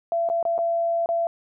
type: tone with dropouts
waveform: sine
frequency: 675 Hz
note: E5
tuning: 41 cents sharp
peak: -20 dBFS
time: 0.12-1.27 s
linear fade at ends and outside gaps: 1 ms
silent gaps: 0.289-0.299 / 0.428-0.452 / 0.58-0.588 / 1.06-1.089 s
effects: none